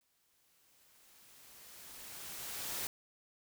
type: noise with exponential growth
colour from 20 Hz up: white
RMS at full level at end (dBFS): -38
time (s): 0.01-2.87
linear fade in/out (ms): 1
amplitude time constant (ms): 620
effects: none